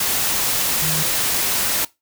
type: tone in noise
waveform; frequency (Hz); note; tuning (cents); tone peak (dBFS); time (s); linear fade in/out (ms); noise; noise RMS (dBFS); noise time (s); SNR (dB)
sine; 155.3; D#3; -3; -24; 0.82-1.03; 5; white; -20; 0-1.85; -7
effects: noise-tail reverb RT60 0.2 s tail -20 dB re dry